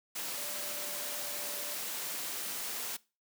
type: tone in noise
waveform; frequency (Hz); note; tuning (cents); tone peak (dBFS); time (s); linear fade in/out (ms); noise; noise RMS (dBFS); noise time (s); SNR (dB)
sine; 587.3; D5; 0; -48; 0.37-1.74; 10; white; -38; 0.15-2.97; -13
effects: noise-tail reverb RT60 0.3 s tail -21 dB re dry + high-pass 200 Hz 12 dB/octave